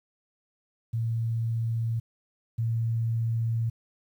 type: tone pair in turn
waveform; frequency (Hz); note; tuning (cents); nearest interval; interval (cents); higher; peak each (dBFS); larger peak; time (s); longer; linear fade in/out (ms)
sine; 114.4 / 114.4; A#2 / A#2; -32 / -32; unison; 0; neither; -25 / -24; second; 0.93-2 / 2.58-3.7; second; 10
effects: 10-bit